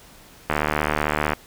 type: click train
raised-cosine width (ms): 0.5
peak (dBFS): -5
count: 64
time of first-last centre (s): 0.5-1.333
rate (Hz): 75.6
effects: pink hiss -48 dBFS RMS until 1.46 s